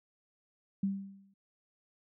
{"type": "tone with exponential decay", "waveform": "sine", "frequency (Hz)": 196, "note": "G3", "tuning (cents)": 0, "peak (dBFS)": -26, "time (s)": [0.83, 1.34], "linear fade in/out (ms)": 5, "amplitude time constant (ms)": 110, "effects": []}